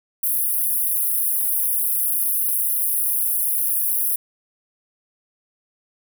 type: high-pass noise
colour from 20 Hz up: pink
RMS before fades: -21 dBFS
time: 0.23-4.16 s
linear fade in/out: 5 ms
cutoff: 9900 Hz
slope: 96 dB/octave
effects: none